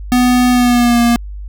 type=tone with pitch glide; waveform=square; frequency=248.2 to 236.6 Hz; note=B3 to A#3; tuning=+9 to +26 cents; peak=-9 dBFS; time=0.12-1.16 s; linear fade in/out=0 ms; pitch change=-83 cents; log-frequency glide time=0.51-1 s; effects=added 50 Hz sine -24 dBFS peak until 1.48 s